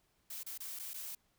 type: noise with dropouts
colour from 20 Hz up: blue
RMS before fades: -44 dBFS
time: 0.3-1.15 s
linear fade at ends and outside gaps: 5 ms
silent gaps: 0.433-0.463 / 0.578-0.602 / 0.791-0.795 / 0.935-0.941 s
effects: pink hiss -75 dBFS RMS until 1.38 s